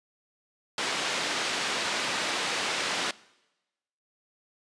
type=band-pass noise; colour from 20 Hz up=white; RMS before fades=-30 dBFS; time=0.78-3.11 s; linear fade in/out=2 ms; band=230 to 3900 Hz; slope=12 dB/octave; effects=noise-tail reverb RT60 1.0 s tail -22 dB re dry + resampled to 22050 Hz